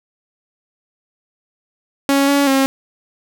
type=tone with pitch steps; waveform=sawtooth; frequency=277.3 / 282.1 / 269.6 Hz; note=C#4 / C#4 / C#4; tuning=+1 / +30 / -48 cents; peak=-8 dBFS; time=2.09-2.66 s; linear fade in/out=0 ms; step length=190 ms; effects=none